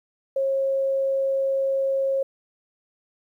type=tone; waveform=sine; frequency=541 Hz; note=C#5; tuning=42 cents flat; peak=-20 dBFS; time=0.36-2.23 s; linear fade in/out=5 ms; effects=10-bit